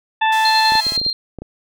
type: harmonic tone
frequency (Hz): 880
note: A5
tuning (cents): 0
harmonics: 1 / 2 / 3 / 4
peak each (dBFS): -14 / -20 / -24 / -26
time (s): 0.21-0.81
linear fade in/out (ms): 10
type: chord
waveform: 5% pulse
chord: E augmented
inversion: none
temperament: equal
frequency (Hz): 659.3 / 830.6 / 1046.5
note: E5 / G#5 / B#5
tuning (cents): 0 / 0 / 0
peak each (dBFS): -22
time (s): 0.32-0.97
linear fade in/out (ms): 5
type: tone with tremolo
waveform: sine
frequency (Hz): 4186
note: C8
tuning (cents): 0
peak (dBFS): -15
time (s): 0.45-1.13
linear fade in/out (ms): 2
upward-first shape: square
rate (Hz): 10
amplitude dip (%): 45
type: clicks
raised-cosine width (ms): 2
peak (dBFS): -17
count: 9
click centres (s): 0.721 / 0.754 / 0.867 / 0.921 / 0.977 / 1.015 / 1.064 / 1.387 / 1.42
effects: none